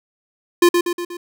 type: tone with echo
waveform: square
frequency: 349.2 Hz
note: F4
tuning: in tune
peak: -9 dBFS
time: 0.62-0.69 s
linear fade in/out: 5 ms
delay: 120 ms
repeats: 4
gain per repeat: -5 dB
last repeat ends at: 1.17 s
effects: none